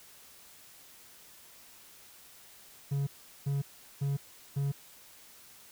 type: tone bursts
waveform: triangle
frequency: 140 Hz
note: C#3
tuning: 18 cents sharp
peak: -26 dBFS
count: 4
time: 2.91-4.72 s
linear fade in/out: 10 ms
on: 160 ms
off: 390 ms
effects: white hiss -55 dBFS RMS until 5.71 s